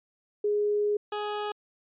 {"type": "tone pair in turn", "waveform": ["sine", "20% pulse"], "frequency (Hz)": [415.3, 417.6], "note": ["G#4", "G#4"], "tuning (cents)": [0, 10], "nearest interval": "unison", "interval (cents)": 10, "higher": "second", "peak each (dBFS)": [-23, -25], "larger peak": "first", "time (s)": [[0.44, 0.97], [1.12, 1.52]], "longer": "first", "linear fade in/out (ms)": 5, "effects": ["resampled to 8000 Hz"]}